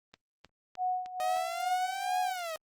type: click train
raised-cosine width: 0.2 ms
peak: -31 dBFS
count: 5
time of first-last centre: 0.14-1.367 s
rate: 3.26 Hz
type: tone with tremolo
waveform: sine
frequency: 735 Hz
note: F#5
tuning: 12 cents flat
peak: -27 dBFS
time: 0.77-2.36 s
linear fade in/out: 50 ms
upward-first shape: sine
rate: 2.3 Hz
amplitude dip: 80%
type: exponential two-way sweep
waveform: sawtooth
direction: up then down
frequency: 621 to 830.6 to 621 Hz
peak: -31 dBFS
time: 1.2-2.56 s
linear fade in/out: 0 ms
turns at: 2.21 s
effects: Opus 24 kbps